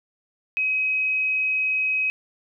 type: tone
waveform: sine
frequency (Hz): 2537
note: D#7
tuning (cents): +33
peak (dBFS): -20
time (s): 0.57-2.1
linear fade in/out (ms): 0
effects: none